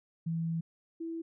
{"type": "tone pair in turn", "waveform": "sine", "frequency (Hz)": [164.81, 329.6], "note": ["E3", "E4"], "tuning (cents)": [0, 0], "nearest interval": "octave", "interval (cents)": 1200, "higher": "second", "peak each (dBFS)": [-30, -35], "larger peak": "first", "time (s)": [[0.26, 0.61], [1, 1.22]], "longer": "first", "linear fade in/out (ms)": 10, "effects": []}